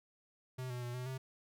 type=tone with pitch steps; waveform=square; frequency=128.3 / 123.4 / 121.5 / 125.8 / 131.1 Hz; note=C3 / B2 / B2 / B2 / C3; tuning=-34 / -1 / -28 / +32 / +4 cents; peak=-40 dBFS; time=0.58-1.18 s; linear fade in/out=10 ms; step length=120 ms; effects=none